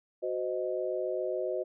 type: chord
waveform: sine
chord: C diminished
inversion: second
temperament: equal with one note detuned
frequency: 370 / 515.2 / 622.3 Hz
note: Gb4 / C5 / Eb5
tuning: 0 / -27 / 0 cents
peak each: -34 dBFS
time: 0.22-1.64 s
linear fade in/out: 20 ms
effects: none

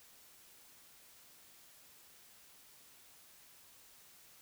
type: silence
effects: white hiss -61 dBFS RMS until 4.41 s

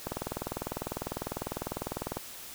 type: click train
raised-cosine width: 1 ms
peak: -18 dBFS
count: 43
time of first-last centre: 0.07-2.17 s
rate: 20 Hz
effects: white hiss -45 dBFS RMS until 2.54 s

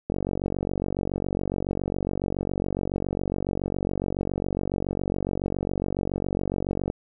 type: click train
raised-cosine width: 2 ms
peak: -13 dBFS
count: 322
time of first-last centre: 0.1-6.901 s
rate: 47.2 Hz
effects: none

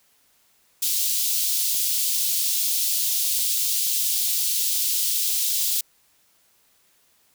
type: high-pass noise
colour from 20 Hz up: white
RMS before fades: -23 dBFS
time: 0.82-5.81 s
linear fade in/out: 5 ms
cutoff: 3300 Hz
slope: 24 dB/octave
effects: white hiss -62 dBFS RMS until 7.34 s

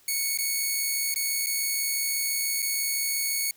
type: tone with dropouts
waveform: 5% pulse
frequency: 2217 Hz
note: C#7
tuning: in tune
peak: -15 dBFS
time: 0.08-3.51 s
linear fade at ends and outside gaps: 2 ms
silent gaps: 0.375-0.386 / 1.142-1.159 / 1.462-1.468 / 2.621-2.625 s
effects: white hiss -59 dBFS RMS until 3.56 s

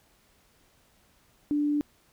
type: tone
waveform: sine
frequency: 293.7 Hz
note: D4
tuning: in tune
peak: -23 dBFS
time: 1.51-1.81 s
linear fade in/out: 0 ms
effects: pink hiss -64 dBFS RMS until 2.12 s

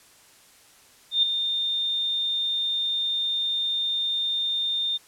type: tone with ADSR envelope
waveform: sine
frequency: 3625 Hz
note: A#7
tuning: 49 cents flat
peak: -15 dBFS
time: 1.11-4.98 s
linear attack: 120 ms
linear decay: 4 ms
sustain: -8 dB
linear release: 20 ms
effects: white hiss -54 dBFS RMS until 5.07 s + low-pass 11000 Hz 12 dB/octave

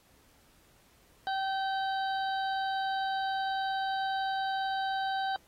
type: harmonic tone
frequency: 773 Hz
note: G5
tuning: 24 cents flat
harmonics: 1 / 2 / 4 / 5 / 6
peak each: -30 / -37 / -45 / -43 / -49 dBFS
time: 1.27-5.36 s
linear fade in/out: 0 ms
effects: pink hiss -64 dBFS RMS until 5.47 s + AAC 48 kbps

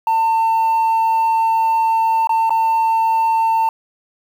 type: tone with dropouts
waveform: sine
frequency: 899 Hz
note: A5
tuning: 37 cents sharp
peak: -10 dBFS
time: 0.07-3.69 s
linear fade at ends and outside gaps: 2 ms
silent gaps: 2.272-2.293 / 2.495-2.505 s
effects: tanh soft clip ceiling -12 dBFS + 7-bit

